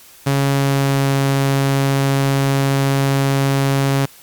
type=tone with pitch glide; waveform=sawtooth; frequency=138.59 to 137.32 Hz; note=C#3 to C#3; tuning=0 to -16 cents; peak=-10 dBFS; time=0.26-4.06 s; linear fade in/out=10 ms; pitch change=-16 cents; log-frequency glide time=0.44-1.14 s; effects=white hiss -44 dBFS RMS until 4.22 s + Opus 48 kbps